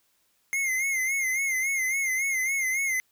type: tone with vibrato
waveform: square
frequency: 2115 Hz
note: C7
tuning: 18 cents sharp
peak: -25 dBFS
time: 0.53-3 s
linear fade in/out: 0 ms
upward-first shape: sine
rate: 3.6 Hz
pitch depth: 73 cents each way
effects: white hiss -69 dBFS RMS until 3.11 s